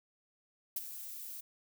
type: noise with ADSR envelope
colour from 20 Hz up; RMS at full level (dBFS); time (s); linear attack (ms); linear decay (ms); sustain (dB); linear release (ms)
violet; -33; 0.76-1.41; 5; 29; -12; 8
effects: none